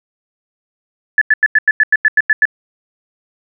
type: tone bursts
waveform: sine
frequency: 1728 Hz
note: A6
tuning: 32 cents flat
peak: -6 dBFS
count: 11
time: 1.18-2.454 s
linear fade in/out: 2 ms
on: 34 ms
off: 90 ms
effects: none